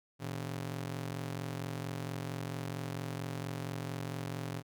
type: ring-modulated tone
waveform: sawtooth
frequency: 137 Hz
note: C#3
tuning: 20 cents flat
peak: -30 dBFS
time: 0.19-4.63 s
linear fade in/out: 50 ms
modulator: 22.2 Hz
effects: none